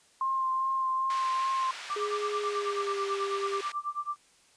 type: tone with vibrato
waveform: sine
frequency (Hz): 1056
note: C6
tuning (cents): +16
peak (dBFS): -26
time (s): 0.21-1.71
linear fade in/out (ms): 2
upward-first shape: sine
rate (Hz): 2.5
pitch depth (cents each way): 15
type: band-pass noise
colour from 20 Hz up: white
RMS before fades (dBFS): -42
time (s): 1.1-3.72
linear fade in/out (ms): 2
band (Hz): 960 to 3300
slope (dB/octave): 12
type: tone with tremolo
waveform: sine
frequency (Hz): 1178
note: D6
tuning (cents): +5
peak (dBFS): -28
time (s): 1.9-4.16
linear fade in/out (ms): 0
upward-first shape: sine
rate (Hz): 9.2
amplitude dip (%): 95
type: tone with pitch glide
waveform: triangle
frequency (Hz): 415.9 to 396.7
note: G#4 to G4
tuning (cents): +2 to +21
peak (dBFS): -29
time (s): 1.96-3.61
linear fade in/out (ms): 5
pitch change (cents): -81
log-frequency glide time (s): 2.39-3.03
effects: white hiss -62 dBFS RMS until 4.56 s + resampled to 22050 Hz